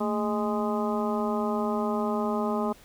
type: harmonic tone with a mistuned harmonic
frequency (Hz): 207.7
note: G#3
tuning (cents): 0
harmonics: 1 / 2 / 3 / 4 / 5 / 6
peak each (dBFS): -28 / -31 / -33 / -34 / -35 / -36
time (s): 0-2.73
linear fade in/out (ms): 10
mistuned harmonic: 1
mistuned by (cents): +120
effects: pink hiss -54 dBFS RMS until 2.84 s